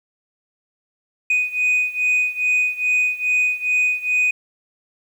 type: beating tone pair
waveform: sine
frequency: 2489 / 2491.4 Hz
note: D#7 / D#7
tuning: 0 / +2 cents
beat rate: 2.4 Hz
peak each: -17 / -19 dBFS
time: 1.3-4.31 s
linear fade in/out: 5 ms
effects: tanh soft clip ceiling -13 dBFS + 8-bit